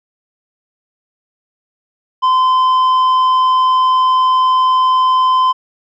sine tone with tanh clipping, 1028 Hz, C6, 31 cents flat, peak -10 dBFS, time 2.22-5.53 s, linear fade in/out 20 ms, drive 6 dB, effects none

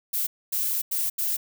violet noise bursts at uneven times, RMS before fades -26 dBFS, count 4, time 0.13-0.27 / 0.52-0.82 / 0.91-1.1 / 1.18-1.37 s, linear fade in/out 10 ms, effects none

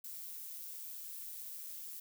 violet noise with amplitude modulation, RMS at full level -44 dBFS, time 0.04-2 s, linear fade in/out 5 ms, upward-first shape sine, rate 162 Hz, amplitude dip 50%, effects none

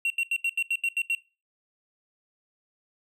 triangle tone bursts, 2740 Hz, F7, 34 cents flat, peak -21 dBFS, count 9, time 0.05-1.15 s, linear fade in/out 2 ms, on 52 ms, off 79 ms, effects noise-tail reverb RT60 0.3 s tail -20 dB re dry

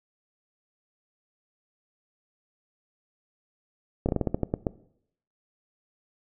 slowing click train, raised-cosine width 2 ms, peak -11 dBFS, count 10, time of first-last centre 4.06-4.668 s, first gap 28 ms, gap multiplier 1.21, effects noise-tail reverb RT60 0.7 s tail -19 dB re dry

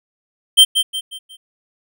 square tone with echo, 3136 Hz, G7, in tune, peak -5 dBFS, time 0.57-0.65 s, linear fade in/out 20 ms, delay 180 ms, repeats 4, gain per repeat -8 dB, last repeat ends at 1.37 s, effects none

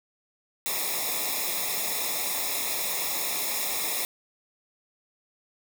white noise with comb filter, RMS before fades -29 dBFS, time 0.66-4.05 s, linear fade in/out 0 ms, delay 0.66 ms, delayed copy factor -0.95, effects none

